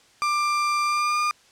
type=tone with pitch glide; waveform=35% pulse; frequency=1186 to 1209.5 Hz; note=D6 to D#6; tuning=+17 to -49 cents; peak=-19 dBFS; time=0.22-1.31 s; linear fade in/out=0 ms; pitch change=+34 cents; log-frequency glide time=0.84-1.19 s; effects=white hiss -56 dBFS RMS until 1.51 s + low-pass 7000 Hz 12 dB/octave